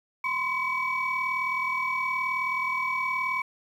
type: tone cluster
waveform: sine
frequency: 1015 / 1054 / 2272 Hz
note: B5 / C6 / C#7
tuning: +47 / +12 / +42 cents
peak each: -31 / -30 / -27 dBFS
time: 0.24-3.42 s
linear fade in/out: 5 ms
effects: tanh soft clip ceiling -19 dBFS + 9-bit

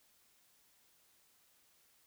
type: silence
effects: white hiss -70 dBFS RMS until 2.06 s

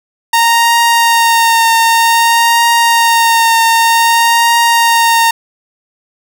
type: tone with vibrato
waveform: sawtooth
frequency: 924 Hz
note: A#5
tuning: 16 cents flat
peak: -3 dBFS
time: 0.33-5.31 s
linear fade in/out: 5 ms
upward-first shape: triangle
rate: 0.53 Hz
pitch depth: 21 cents each way
effects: none

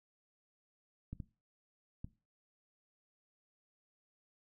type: clicks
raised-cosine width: 5 ms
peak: -30 dBFS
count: 3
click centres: 1.13 / 1.202 / 2.045 s
effects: noise-tail reverb RT60 0.3 s tail -18 dB re dry

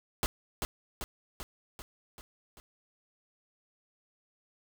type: noise with echo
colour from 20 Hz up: pink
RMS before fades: -29 dBFS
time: 0.23-0.26 s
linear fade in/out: 0 ms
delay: 390 ms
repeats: 6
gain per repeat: -4 dB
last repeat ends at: 2.6 s
effects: none

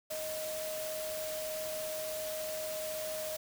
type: tone in noise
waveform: sine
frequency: 624 Hz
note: D#5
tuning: 5 cents sharp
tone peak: -37 dBFS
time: 0.1-3.37 s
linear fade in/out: 10 ms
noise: white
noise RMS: -42 dBFS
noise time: 0.1-3.37 s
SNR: +2 dB
effects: none

